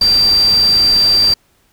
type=tone in noise; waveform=sine; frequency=4699 Hz; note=D8; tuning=in tune; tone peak=-8 dBFS; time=0.01-1.34 s; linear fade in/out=5 ms; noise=pink; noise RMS=-25 dBFS; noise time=0.01-1.34 s; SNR=+14 dB; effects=pink hiss -56 dBFS RMS until 1.72 s

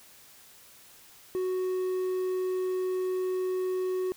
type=tone; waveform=triangle; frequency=370 Hz; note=F#4; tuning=in tune; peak=-25 dBFS; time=1.35-4.12 s; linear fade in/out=0 ms; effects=white hiss -54 dBFS RMS until 4.16 s

